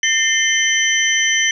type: tone cluster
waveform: sine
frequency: 1810 / 2092 / 3085 / 5990 Hz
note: A6 / C7 / G7 / F#8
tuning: +48 / -1 / -28 / +20 cents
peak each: -19 dBFS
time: 0.03-1.51 s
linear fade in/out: 2 ms
effects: none